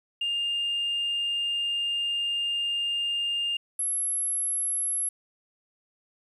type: tone pair in turn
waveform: sine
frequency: 2811 / 11157 Hz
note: F7 / F9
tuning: +11 / -3 cents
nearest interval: 2 octaves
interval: 2386 cents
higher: second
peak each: -24 dBFS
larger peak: neither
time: 0.21-3.57 / 3.79-5.09 s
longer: first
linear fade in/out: 5 ms
effects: tanh soft clip ceiling -22 dBFS + 10-bit